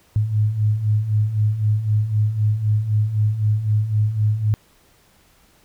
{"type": "beating tone pair", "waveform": "sine", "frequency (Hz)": [103.9, 107.8], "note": ["G#2", "A2"], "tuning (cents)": [1, -35], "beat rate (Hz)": 3.9, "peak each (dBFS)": [-23, -17], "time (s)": [0.16, 4.54], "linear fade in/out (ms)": 0, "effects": ["pink hiss -56 dBFS RMS until 5.64 s"]}